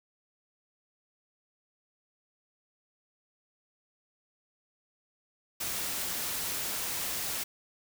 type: noise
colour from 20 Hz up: white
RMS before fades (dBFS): -34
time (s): 5.6-7.44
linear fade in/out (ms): 10
effects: none